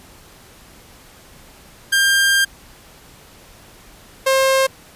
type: tone pair in turn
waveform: sawtooth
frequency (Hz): 1596 / 532.6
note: G6 / C5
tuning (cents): +31 / +31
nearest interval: octave + perfect fifth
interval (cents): 1900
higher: first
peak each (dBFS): -9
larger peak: neither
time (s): 1.92-2.45 / 4.26-4.67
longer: first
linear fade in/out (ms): 10
effects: pink hiss -45 dBFS RMS until 4.95 s + resampled to 32000 Hz